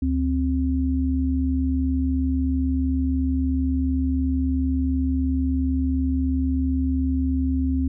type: tone pair together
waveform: sine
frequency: 73.3 / 262.8 Hz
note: D2 / C4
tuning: -3 / +8 cents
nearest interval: octave + minor seventh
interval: 2211 cents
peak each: -22 dBFS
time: 0.02-7.88 s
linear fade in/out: 5 ms
effects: none